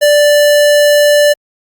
square tone, 587 Hz, D5, 1 cent flat, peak -6 dBFS, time 0.01-1.34 s, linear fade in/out 20 ms, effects Opus 48 kbps

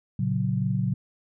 sine chord, F# major, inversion first, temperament just, 115.62 / 138.75 / 185 Hz, A#2 / C#3 / F#3, -14 / +2 / 0 cents, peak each -27 / -27 / -27 dBFS, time 0.19-0.94 s, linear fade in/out 5 ms, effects none

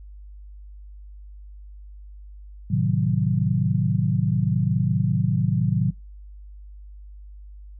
sine chord, A diminished seventh, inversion none, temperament equal, 110 / 130.81 / 155.56 / 185 Hz, A2 / C3 / Eb3 / Gb3, 0 / 0 / 0 / 0 cents, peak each -24 dBFS, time 2.7-5.91 s, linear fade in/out 10 ms, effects noise-tail reverb RT60 0.2 s tail -23 dB re dry + added 50 Hz sine -39 dBFS peak until 7.79 s

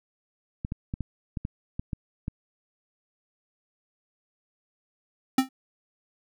clicks, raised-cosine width 5 ms, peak -18 dBFS, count 9, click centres 0.649 / 0.721 / 0.939 / 1.007 / 1.372 / 1.451 / 1.795 / 1.932 / 2.281 s
square tone with exponential decay, 262.9 Hz, C4, 8 cents sharp, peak -15 dBFS, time 5.38-5.49 s, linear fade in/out 5 ms, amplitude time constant 23 ms
effects none

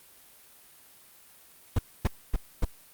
brown noise bursts, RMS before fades -22 dBFS, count 4, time 1.76-2.648 s, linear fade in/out 5 ms, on 27 ms, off 260 ms, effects white hiss -55 dBFS RMS until 2.93 s + Opus 32 kbps

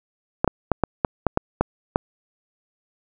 clicks, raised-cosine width 1 ms, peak -3 dBFS, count 9, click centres 0.445 / 0.477 / 0.717 / 0.837 / 1.048 / 1.267 / 1.374 / 1.61 / 1.959 s, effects none

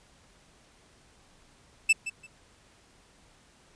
45% pulse tone with echo, 2641 Hz, E7, 3 cents sharp, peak -17 dBFS, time 1.89-1.93 s, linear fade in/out 10 ms, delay 170 ms, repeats 2, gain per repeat -14 dB, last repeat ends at 2.27 s, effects pink hiss -60 dBFS RMS until 3.75 s + resampled to 22050 Hz

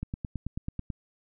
click train, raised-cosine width 5 ms, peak -20 dBFS, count 9, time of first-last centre 0.03-0.902 s, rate 9.17 Hz, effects none

